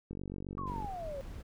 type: click train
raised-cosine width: 3 ms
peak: -28 dBFS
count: 36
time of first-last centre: 0.11-0.845 s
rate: 47.6 Hz
type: exponential sweep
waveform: sine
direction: down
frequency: 1149 to 532 Hz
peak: -38 dBFS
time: 0.58-1.21 s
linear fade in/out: 0 ms
type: noise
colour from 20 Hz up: brown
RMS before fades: -45 dBFS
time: 0.66-1.43 s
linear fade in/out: 20 ms
effects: none